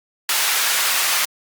pink high-pass noise, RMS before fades -19 dBFS, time 0.29-1.25 s, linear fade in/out 2 ms, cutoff 1300 Hz, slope 12 dB/octave, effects Opus 48 kbps

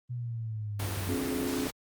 sine exponential sweep, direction down, 124 to 91.9 Hz, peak -32 dBFS, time 0.09-1.16 s, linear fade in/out 20 ms
pink noise, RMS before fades -36 dBFS, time 0.79-1.71 s, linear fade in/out 10 ms
sine chord, D half-diminished seventh, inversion third, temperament just, 264.3 / 293.7 / 352.4 / 422.9 Hz, C4 / D4 / F4 / Ab4, +18 / 0 / +16 / +31 cents, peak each -32 / -38 / -38 / -37 dBFS, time 1.09-1.67 s, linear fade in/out 0 ms
effects high-pass 60 Hz 12 dB/octave + Opus 32 kbps

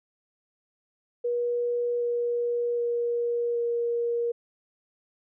sine tone with pitch steps, 481 / 478 / 474.9 / 471.9 Hz, B4 / A#4 / A#4 / A#4, -46 / +43 / +32 / +21 cents, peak -24 dBFS, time 1.24-4.32 s, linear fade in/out 10 ms, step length 770 ms, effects none

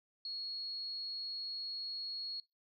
sine tone, 4323 Hz, C#8, 44 cents flat, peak -39 dBFS, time 0.25-2.4 s, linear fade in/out 2 ms, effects noise-tail reverb RT60 0.2 s tail -22 dB re dry

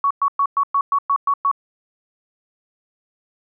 sine tone bursts, 1119 Hz, C#6, 16 cents sharp, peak -14 dBFS, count 9, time 0.04-1.514 s, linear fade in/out 2 ms, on 66 ms, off 110 ms, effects none

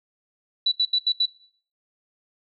sine tone bursts, 3951 Hz, B7, in tune, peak -17 dBFS, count 5, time 0.66-1.257 s, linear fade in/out 5 ms, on 57 ms, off 78 ms, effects noise-tail reverb RT60 0.5 s tail -18 dB re dry

